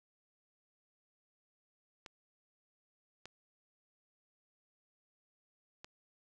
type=clicks; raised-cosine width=0.2 ms; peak=-30 dBFS; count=3; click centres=2.062 / 3.256 / 5.845 s; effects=none